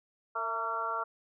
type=harmonic tone with a mistuned harmonic; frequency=227.9 Hz; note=A#3; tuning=39 cents flat; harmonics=2 / 3 / 4 / 5 / 6; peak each=-43 / -40 / -38 / -36 / -34 dBFS; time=0.35-1.04 s; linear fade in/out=10 ms; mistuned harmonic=3; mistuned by=-47 cents; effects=none